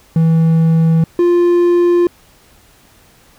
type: tone pair in turn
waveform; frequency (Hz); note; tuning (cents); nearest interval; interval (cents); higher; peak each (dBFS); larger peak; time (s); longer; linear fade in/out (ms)
triangle; 162.9 / 349.3; E3 / F4; -20 / 0; octave + minor second; 1320; second; -6; neither; 0.16-1.04 / 1.19-2.07; neither; 2
effects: pink hiss -48 dBFS RMS until 3.38 s